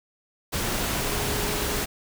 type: tone in noise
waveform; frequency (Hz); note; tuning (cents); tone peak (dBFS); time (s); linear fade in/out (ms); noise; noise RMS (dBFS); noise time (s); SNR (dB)
sine; 415.3; G#4; 0; -34; 1.01-1.83; 20; pink; -27; 0.52-1.86; -10
effects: none